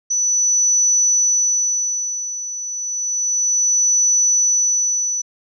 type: tone with tremolo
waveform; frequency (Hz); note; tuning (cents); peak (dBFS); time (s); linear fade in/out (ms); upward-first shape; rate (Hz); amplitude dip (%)
sine; 5960; F#8; +12; -12; 0.1-5.22; 10; sine; 0.31; 75
effects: none